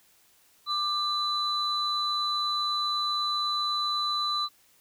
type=tone pair together; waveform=sine; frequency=1188 / 3996 Hz; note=D6 / B7; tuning=+20 / +20 cents; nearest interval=octave + major sixth; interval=2100 cents; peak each=-28 / -27 dBFS; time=0.66-4.49 s; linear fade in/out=50 ms; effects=tanh soft clip ceiling -19 dBFS + white hiss -62 dBFS RMS until 4.8 s